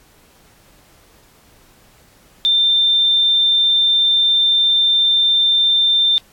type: tone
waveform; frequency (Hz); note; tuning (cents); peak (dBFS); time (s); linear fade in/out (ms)
sine; 3583; A7; +31; -11; 2.45-6.18; 0
effects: pink hiss -51 dBFS RMS until 6.32 s + AAC 64 kbps